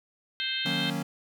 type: harmonic tone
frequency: 523.3 Hz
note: C5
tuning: in tune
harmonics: 3 / 4 / 5 / 6 / 7 / 8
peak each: -36 / -38 / -37 / -32 / -34 / -38 dBFS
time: 0.4-0.9 s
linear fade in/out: 0 ms
type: chord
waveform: square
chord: D# minor seventh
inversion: none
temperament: equal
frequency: 155.56 / 185 / 233.1 / 277.2 Hz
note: D#3 / F#3 / A#3 / C#4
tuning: 0 / 0 / 0 / 0 cents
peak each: -35 / -35 / -36 / -36 dBFS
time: 0.65-1.03 s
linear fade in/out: 10 ms
effects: none